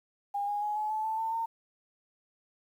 sine tone with pitch steps, 810 / 823.7 / 837.6 / 851.7 / 866.1 / 880.8 / 895.6 / 910.8 Hz, G#5 / G#5 / G#5 / G#5 / A5 / A5 / A5 / A#5, -43 / -14 / +15 / +43 / -28 / +2 / +30 / -40 cents, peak -29 dBFS, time 0.34-1.46 s, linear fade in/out 10 ms, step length 140 ms, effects 10-bit

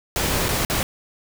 pink noise with dropouts, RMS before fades -22 dBFS, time 0.16-0.83 s, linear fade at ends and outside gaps 1 ms, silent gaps 0.485-0.489 / 0.65-0.699 s, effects none

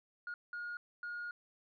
sine tone bursts at uneven times, 1432 Hz, F6, 43 cents sharp, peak -38 dBFS, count 3, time 0.27-0.34 / 0.53-0.77 / 1.03-1.31 s, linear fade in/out 2 ms, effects tanh soft clip ceiling -37 dBFS

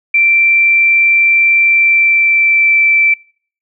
sine tone with pitch glide, 2349 to 2331 Hz, D7 to D7, 0 to -14 cents, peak -7 dBFS, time 0.14-3.14 s, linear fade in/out 5 ms, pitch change -14 cents, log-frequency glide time 1.63-2.81 s, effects noise-tail reverb RT60 0.5 s tail -25 dB re dry

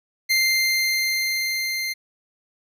25% pulse tone with level ramp, 2093 Hz, C7, in tune, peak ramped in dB -13 to -21 dBFS, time 0.29-1.94 s, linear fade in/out 20 ms, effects none

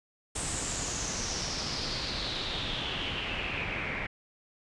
pink noise with low-pass filter sweep, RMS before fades -34 dBFS, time 0.35-4.07 s, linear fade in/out 10 ms, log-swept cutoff 8400 to 2100 Hz, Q 5.2, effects resampled to 24000 Hz

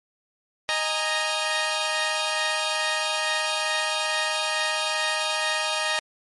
10% pulse chord, D# suspended fourth, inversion none, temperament equal with one note detuned, 622.3 / 822 / 932.3 Hz, D#5 / G#5 / A#5, 0 / -18 / 0 cents, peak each -18 / -22 / -19 dBFS, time 0.69-5.99 s, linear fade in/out 0 ms, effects MP3 48 kbps

